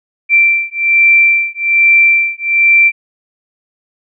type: beating tone pair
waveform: sine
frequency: 2349 / 2350.2 Hz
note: D7 / D7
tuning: 0 / +1 cents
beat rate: 1.2 Hz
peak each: -10 dBFS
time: 0.29-2.92 s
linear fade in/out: 50 ms
effects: none